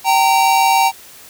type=tone pair together; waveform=square; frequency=774.5 / 921 Hz; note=G5 / A#5; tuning=-21 / -21 cents; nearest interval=minor third; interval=300 cents; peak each=-14 dBFS; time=0.04-0.92 s; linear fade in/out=50 ms; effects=white hiss -40 dBFS RMS until 1.29 s